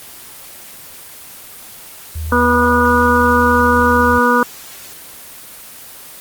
sine tone with vibrato, 79.2 Hz, D#2, 31 cents sharp, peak -20 dBFS, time 2.15-4.19 s, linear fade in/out 10 ms, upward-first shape sine, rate 8.2 Hz, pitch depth 16 cents each way
harmonic tone, 243.4 Hz, B3, 25 cents flat, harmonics 1 / 2 / 4 / 5 / 6, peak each -16 / -16 / -16 / -16 / -16 dBFS, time 2.32-4.43 s, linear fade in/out 2 ms
effects white hiss -35 dBFS RMS until 6.2 s + Opus 24 kbps

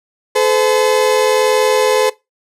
35% pulse tone pair together, 430.3 / 511.7 Hz, A4 / C5, -39 / -39 cents, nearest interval minor third, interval 300 cents, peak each -12 dBFS, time 0.35-2.1 s, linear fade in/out 10 ms, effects noise-tail reverb RT60 0.2 s tail -19 dB re dry + low-pass 12000 Hz 12 dB/octave

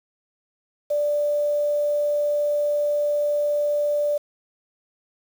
sine tone with quantisation, 587.3 Hz, D5, in tune, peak -19 dBFS, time 0.9-4.18 s, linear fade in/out 10 ms, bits 7, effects none

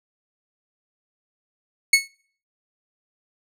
sawtooth tone with exponential decay, 2200 Hz, C#7, 14 cents flat, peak -6 dBFS, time 1.93-2.08 s, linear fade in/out 5 ms, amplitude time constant 32 ms, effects noise-tail reverb RT60 0.5 s tail -24 dB re dry + low-pass 12000 Hz 12 dB/octave

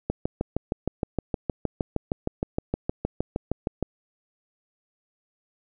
click train, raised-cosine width 2 ms, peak -11 dBFS, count 25, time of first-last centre 0.1-3.827 s, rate 6.44 Hz, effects none

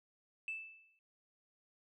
sine tone with exponential decay, 2637 Hz, E7, in tune, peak -35 dBFS, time 0.48-0.99 s, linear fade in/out 1 ms, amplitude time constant 110 ms, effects tanh soft clip ceiling -33 dBFS

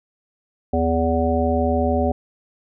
harmonic tone with a mistuned harmonic, 82.41 Hz, E2, in tune, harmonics 1 / 3 / 5 / 7 / 9, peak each -22 / -22 / -25 / -23 / -24 dBFS, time 0.73-2.12 s, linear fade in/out 5 ms, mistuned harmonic 1, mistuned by -95 cents, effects none

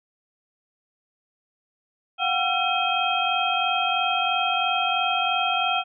sine tone cluster, 719 / 762 / 1357 / 2534 / 3206 Hz, F#5 / G5 / E6 / D#7 / G7, -50 / -49 / +50 / +31 / +38 cents, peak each -27 dBFS, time 2.18-5.84 s, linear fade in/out 50 ms, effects none

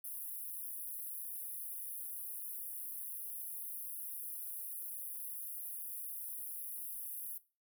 pink high-pass noise, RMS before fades -44 dBFS, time 0.04-7.38 s, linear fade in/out 5 ms, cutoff 10000 Hz, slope 96 dB/octave, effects noise-tail reverb RT60 0.3 s tail -17 dB re dry

